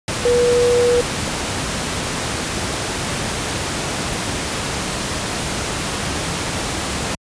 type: tone in noise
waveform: sine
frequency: 484.6 Hz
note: B4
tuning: 33 cents flat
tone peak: -12 dBFS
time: 0.25-1.01 s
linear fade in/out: 2 ms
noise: pink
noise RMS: -22 dBFS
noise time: 0.08-7.15 s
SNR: +7 dB
effects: high-pass 60 Hz 12 dB/octave + resampled to 22050 Hz